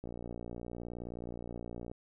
click train, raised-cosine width 2 ms, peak -29 dBFS, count 112, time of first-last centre 0.04-1.915 s, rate 59.2 Hz, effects none

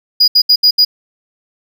triangle tone bursts at uneven times, 4906 Hz, D#8, 25 cents flat, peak -4 dBFS, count 5, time 0.2-0.28 / 0.35-0.42 / 0.49-0.56 / 0.63-0.71 / 0.78-0.85 s, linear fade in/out 10 ms, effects none

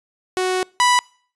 sawtooth tone pair in turn, 370 / 986 Hz, F#4 / B5, 0 / -3 cents, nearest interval octave + perfect fourth, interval 1697 cents, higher second, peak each -14 / -9 dBFS, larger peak second, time 0.37-0.63 / 0.8-0.99 s, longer first, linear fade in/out 0 ms, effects noise-tail reverb RT60 0.5 s tail -26 dB re dry + resampled to 24000 Hz

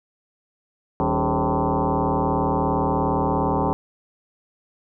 sine tone with frequency modulation, 311.1 Hz, D#4, in tune, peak -18 dBFS, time 1-3.73 s, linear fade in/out 0 ms, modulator 117 Hz, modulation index 6.1, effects none

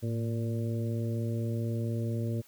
harmonic tone with a mistuned harmonic, 115.7 Hz, A#2, 13 cents flat, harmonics 1 / 2 / 3 / 4 / 5, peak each -30 / -36 / -40 / -42 / -44 dBFS, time 0.02-2.42 s, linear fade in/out 20 ms, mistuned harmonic 1, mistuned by -48 cents, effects white hiss -59 dBFS RMS until 2.47 s

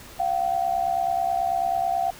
sine tone pair together, 696 / 765.2 Hz, F5 / G5, -6 / -42 cents, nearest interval major second, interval 164 cents, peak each -24 dBFS, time 0.19-2.11 s, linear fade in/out 10 ms, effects pink hiss -44 dBFS RMS until 2.19 s

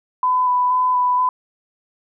sine tone with vibrato, 1000 Hz, B5, 21 cents sharp, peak -14 dBFS, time 0.23-1.29 s, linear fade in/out 2 ms, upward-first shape square, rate 2.1 Hz, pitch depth 12 cents each way, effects none

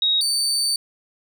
sine / 30% pulse tone pair in turn, 3783 / 4568 Hz, A#7 / D8, +25 / -49 cents, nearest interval minor third, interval 326 cents, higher second, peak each -16 / -16 dBFS, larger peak neither, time 0.02-0.21 / 0.21-0.76 s, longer second, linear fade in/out 2 ms, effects none

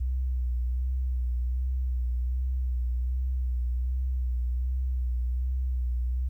sine tone with vibrato, 62.4 Hz, B1, 19 cents sharp, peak -25 dBFS, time 0-6.29 s, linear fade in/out 10 ms, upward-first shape sine, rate 1.3 Hz, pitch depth 46 cents each way, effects 11-bit

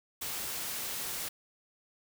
white noise, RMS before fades -37 dBFS, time 0.21-1.29 s, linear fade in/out 10 ms, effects none

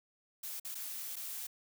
blue noise with dropouts, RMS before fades -42 dBFS, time 0.43-1.47 s, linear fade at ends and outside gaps 5 ms, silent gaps 0.599-0.648 / 0.746-0.752 / 1.158-1.164 s, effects none

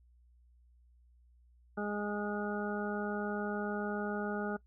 harmonic tone, 206.8 Hz, G#3, 7 cents flat, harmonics 1 / 2 / 3 / 4 / 6 / 7, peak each -37 / -39 / -43 / -43 / -46 / -42 dBFS, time 1.77-4.57 s, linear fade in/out 10 ms, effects noise-tail reverb RT60 0.1 s tail -20 dB re dry + added 60 Hz sine -61 dBFS peak until 4.66 s

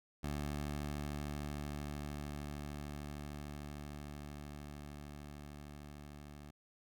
15% pulse tone with level ramp, 73.2 Hz, D2, 5 cents flat, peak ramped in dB -31 to -44 dBFS, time 0.23-6.51 s, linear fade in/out 10 ms, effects none

